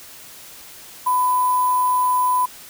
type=tone with sample-and-hold; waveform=sine; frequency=1001 Hz; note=B5; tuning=23 cents sharp; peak=-15 dBFS; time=1.06-2.46 s; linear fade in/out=10 ms; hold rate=11025 Hz; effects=white hiss -41 dBFS RMS until 2.69 s